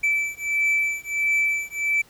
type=beating tone pair; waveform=triangle; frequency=2318 / 2319.5 Hz; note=D7 / D7; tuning=-23 / -22 cents; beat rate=1.5 Hz; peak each=-22 dBFS; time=0.03-2.02 s; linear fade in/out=10 ms; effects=pink hiss -54 dBFS RMS until 2.09 s